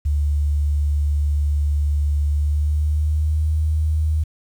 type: tone with pitch glide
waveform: sine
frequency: 73.2 to 77.55 Hz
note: D2 to D#2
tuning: -5 to -5 cents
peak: -16 dBFS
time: 0.05-4.24 s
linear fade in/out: 10 ms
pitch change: +100 cents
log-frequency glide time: 2.27-3.49 s
effects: 8-bit